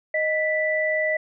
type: tone pair together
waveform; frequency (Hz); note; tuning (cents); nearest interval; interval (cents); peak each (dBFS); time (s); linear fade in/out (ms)
sine; 622.7 / 1975.5; D#5 / B6; +1 / 0; octave + minor sixth; 1999; -23; 0.14-1.17; 5
effects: none